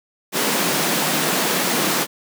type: high-pass noise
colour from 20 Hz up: pink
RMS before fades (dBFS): -20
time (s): 0.32-2.07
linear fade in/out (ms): 50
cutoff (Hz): 160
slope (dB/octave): 48
effects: none